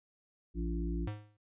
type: harmonic tone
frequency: 57.1 Hz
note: A#1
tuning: 35 cents flat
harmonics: 1 / 3 / 5 / 6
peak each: -34 / -39 / -41 / -42 dBFS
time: 0.54-1.09 s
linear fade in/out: 50 ms
type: tone with exponential decay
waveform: square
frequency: 104.9 Hz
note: G#2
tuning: 18 cents sharp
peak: -34 dBFS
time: 1.07-1.37 s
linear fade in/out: 5 ms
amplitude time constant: 65 ms
effects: noise-tail reverb RT60 0.1 s tail -23 dB re dry + resampled to 8000 Hz